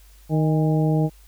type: harmonic tone with a mistuned harmonic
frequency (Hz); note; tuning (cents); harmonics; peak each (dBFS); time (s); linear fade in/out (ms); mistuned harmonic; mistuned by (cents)
155.6; D#3; 0; 1 / 2 / 3 / 4 / 5; -18 / -24 / -28 / -30 / -32; 0.29-1.1; 50; 5; +70
effects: added 50 Hz sine -47 dBFS peak until 1.27 s + white hiss -56 dBFS RMS until 1.27 s